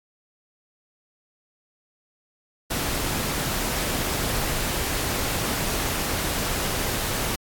pink noise, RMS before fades -26 dBFS, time 2.7-7.36 s, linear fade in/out 10 ms, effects AAC 64 kbps

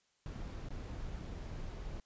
brown noise with dropouts, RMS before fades -43 dBFS, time 0.26-2 s, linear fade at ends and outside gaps 1 ms, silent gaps 0.687-0.705 s, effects white hiss -75 dBFS RMS until 2.05 s + resampled to 16000 Hz

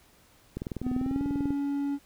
click train, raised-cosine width 3 ms, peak -20 dBFS, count 20, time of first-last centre 0.57-1.506 s, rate 20.3 Hz
triangle tone with pitch glide, 251.6 to 282.4 Hz, B3 to C#4, +32 to +32 cents, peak -25 dBFS, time 0.82-1.99 s, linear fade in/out 50 ms, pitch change +200 cents, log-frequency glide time 0.95-1.23 s
effects pink hiss -60 dBFS RMS until 2.05 s

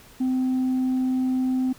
sine tone, 257.6 Hz, C4, 27 cents flat, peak -18 dBFS, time 0.2-1.73 s, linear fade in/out 10 ms, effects tanh soft clip ceiling -19 dBFS + pink hiss -50 dBFS RMS until 1.78 s

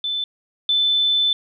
sine tone pair in turn, 3520 / 3520 Hz, A7 / A7, 0 / 0 cents, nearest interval unison, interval 0 cents, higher neither, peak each -21 / -15 dBFS, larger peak second, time 0.04-0.24 / 0.69-1.33 s, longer second, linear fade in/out 2 ms, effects none

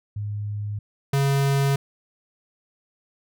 sine / square tone pair in turn, 103.83 / 138.6 Hz, G#2 / C#3, 0 / 0 cents, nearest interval perfect fourth, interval 500 cents, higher second, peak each -26 / -19 dBFS, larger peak second, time 0.16-0.79 / 1.13-1.76 s, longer neither, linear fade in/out 5 ms, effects none

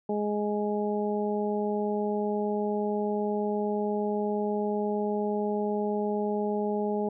harmonic tone, 208.4 Hz, G#3, 6 cents sharp, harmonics 1 / 2 / 3 / 4, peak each -30 / -29 / -35 / -35 dBFS, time 0.09-7.09 s, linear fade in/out 5 ms, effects none

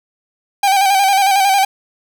45% pulse tone with vibrato, 784 Hz, G5, in tune, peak -10 dBFS, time 0.63-1.65 s, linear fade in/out 5 ms, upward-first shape square, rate 11 Hz, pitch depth 43 cents each way, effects none

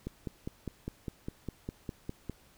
click train, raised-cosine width 3 ms, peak -23 dBFS, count 12, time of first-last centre 0.07-2.297 s, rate 4.94 Hz, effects pink hiss -62 dBFS RMS until 2.57 s

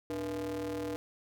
square ring-modulated tone, 92.6 Hz, F#2, 2 cents sharp, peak -32 dBFS, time 0.1-0.96 s, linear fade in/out 0 ms, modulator 390 Hz, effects none

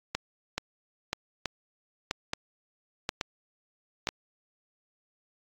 two click trains, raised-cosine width 0.2 ms, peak -12 / -11 dBFS, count 5 / 5, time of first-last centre 0.58-4.089 / 0.15-4.072 s, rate 1.14 / 1.02 Hz, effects AAC 64 kbps

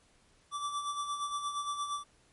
square tone with tremolo, 1163 Hz, D6, 17 cents flat, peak -32 dBFS, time 0.51-2.04 s, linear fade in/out 50 ms, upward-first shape sine, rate 8.6 Hz, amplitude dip 55%, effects pink hiss -66 dBFS RMS until 2.32 s + MP3 48 kbps

